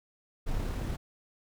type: noise with amplitude modulation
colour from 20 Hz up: brown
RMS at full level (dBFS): -31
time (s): 0.46-0.97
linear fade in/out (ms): 20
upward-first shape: sine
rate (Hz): 36.9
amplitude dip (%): 25
effects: none